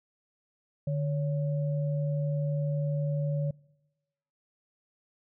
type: tone pair together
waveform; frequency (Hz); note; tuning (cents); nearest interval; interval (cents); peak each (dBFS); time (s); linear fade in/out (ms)
sine; 148 / 561; D3 / C#5; +14 / +21; octave + major seventh; 2307; -27 / -36; 0.87-3.51; 5
effects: noise-tail reverb RT60 1.0 s tail -25 dB re dry